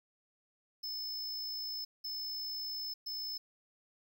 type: tone bursts at uneven times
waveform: square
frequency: 5240 Hz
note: E8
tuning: 11 cents flat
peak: -38 dBFS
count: 3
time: 0.83-1.85 / 2.04-2.94 / 3.06-3.38 s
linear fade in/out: 10 ms
effects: none